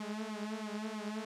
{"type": "tone with flanger", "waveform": "sawtooth", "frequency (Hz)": 214, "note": "A3", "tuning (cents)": -48, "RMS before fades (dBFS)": -40, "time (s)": [0, 1.25], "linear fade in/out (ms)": 5, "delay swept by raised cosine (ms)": [0.87, 5.87], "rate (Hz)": 3.1, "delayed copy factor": 0.9, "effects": ["low-pass 8000 Hz 12 dB/octave"]}